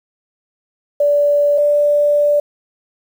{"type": "tone pair in turn", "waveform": "sine", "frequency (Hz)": [580, 585.4], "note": ["D5", "D5"], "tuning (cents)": [-22, -6], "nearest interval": "unison", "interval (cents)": 16, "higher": "second", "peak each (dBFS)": -10, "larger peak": "neither", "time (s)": [[1, 1.58], [1.58, 2.4]], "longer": "second", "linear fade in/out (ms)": 5, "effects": ["7-bit"]}